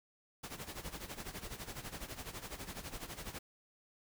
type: noise with tremolo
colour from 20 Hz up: pink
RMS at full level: -43 dBFS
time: 0.43-3.39 s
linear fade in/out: 10 ms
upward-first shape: sine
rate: 12 Hz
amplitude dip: 75%
effects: none